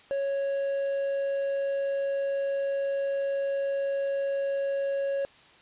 triangle tone with quantisation, 553 Hz, C#5, 4 cents flat, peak -24 dBFS, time 0.11-5.25 s, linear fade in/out 0 ms, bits 7, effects white hiss -55 dBFS RMS until 5.61 s + resampled to 8000 Hz

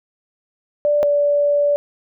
sine tone pair in turn, 587.3 / 579.2 Hz, D5 / D5, 0 / -24 cents, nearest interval unison, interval 24 cents, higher first, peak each -13 dBFS, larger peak neither, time 0.85-1.03 / 1.03-1.76 s, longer second, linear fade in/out 0 ms, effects none

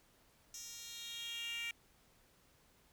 10% pulse tone with high-pass filter sweep, 466.2 Hz, A#4, in tune, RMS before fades -45 dBFS, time 0.54-1.71 s, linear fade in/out 2 ms, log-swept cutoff 5500 to 2400 Hz, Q 4.6, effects pink hiss -69 dBFS RMS until 2.92 s

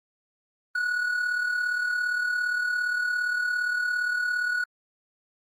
triangle tone with amplitude modulation, 1465 Hz, F#6, 18 cents flat, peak -20 dBFS, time 0.75-4.64 s, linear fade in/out 5 ms, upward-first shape sine, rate 37.4 Hz, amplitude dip 50%, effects Opus 24 kbps

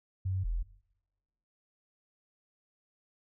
sine tone pair in turn, 94.2 / 41.96 Hz, F#2 / E1, +32 / +31 cents, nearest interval octave + major second, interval 1401 cents, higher first, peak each -29 / -29 dBFS, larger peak neither, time 0.25-0.44 / 0.44-0.63 s, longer neither, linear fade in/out 10 ms, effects noise-tail reverb RT60 1.0 s tail -22 dB re dry

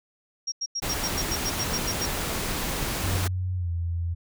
sine tone bursts, 5600 Hz, F8, 4 cents sharp, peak -26 dBFS, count 12, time 0.47-2.061 s, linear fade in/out 10 ms, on 51 ms, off 89 ms
pink noise, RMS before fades -29 dBFS, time 0.82-3.28 s, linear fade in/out 10 ms
sine tone with pitch glide, 91.7 to 85.07 Hz, F#2 to F2, -15 to -45 cents, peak -25 dBFS, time 3.02-4.15 s, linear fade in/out 20 ms, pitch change -130 cents, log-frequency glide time 3.56-3.7 s
effects none

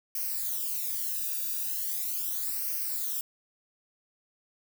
violet noise with flanger, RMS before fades -32 dBFS, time 0.15-3.21 s, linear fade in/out 2 ms, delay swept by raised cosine 0.27 to 0.96 ms, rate 0.39 Hz, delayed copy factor -0.9, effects none

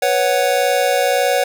square chord, B suspended second, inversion none, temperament just, 493.9 / 555.6 / 740.8 Hz, B4 / C#5 / F#5, 0 / +4 / +2 cents, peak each -20 / -18 / -19 dBFS, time 0.02-1.44 s, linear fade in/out 5 ms, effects none

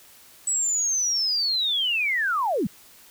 sine linear sweep, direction down, 7930 to 149.6 Hz, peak -21 dBFS, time 0.47-2.67 s, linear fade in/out 5 ms, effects white hiss -51 dBFS RMS until 3.1 s

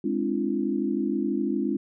sine chord, D half-diminished seventh, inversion second, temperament equal with one note detuned, 207.7 / 261.6 / 293.7 / 340.9 Hz, Ab3 / C4 / D4 / F4, 0 / 0 / 0 / -42 cents, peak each -29 dBFS, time 0.04-1.77 s, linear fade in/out 5 ms, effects none

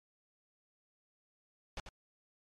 pink noise with echo, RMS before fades -40 dBFS, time 1.77-1.8 s, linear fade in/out 2 ms, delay 90 ms, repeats 1, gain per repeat -8 dB, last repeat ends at 1.89 s, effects low-pass 5000 Hz 12 dB/octave + MP3 96 kbps

